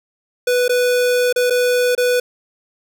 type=tone with dropouts; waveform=square; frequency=493.9 Hz; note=B4; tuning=in tune; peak=-14 dBFS; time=0.47-2.2 s; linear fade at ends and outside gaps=5 ms; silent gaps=0.681-0.693 / 1.327-1.36 / 1.5-1.505 / 1.951-1.977 s; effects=none